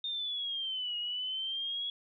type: linear two-way sweep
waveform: sine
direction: down then up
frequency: 3658 to 2874 to 3355 Hz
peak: -33 dBFS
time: 0.04-1.9 s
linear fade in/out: 2 ms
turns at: 0.97 s
effects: none